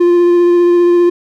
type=tone with vibrato; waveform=triangle; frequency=349.2 Hz; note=F4; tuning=in tune; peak=-4 dBFS; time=0-1.1 s; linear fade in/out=10 ms; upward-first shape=sine; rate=15 Hz; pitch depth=12 cents each way; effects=none